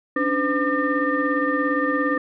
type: tone cluster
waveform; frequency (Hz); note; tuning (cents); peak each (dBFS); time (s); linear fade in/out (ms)
sine; 279.4 / 296.7 / 509 / 1201 / 1813; C#4 / D4 / C5 / D6 / A#6; +14 / +18 / -48 / +38 / -49; -25; 0.16-2.18; 5
effects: tanh soft clip ceiling -9 dBFS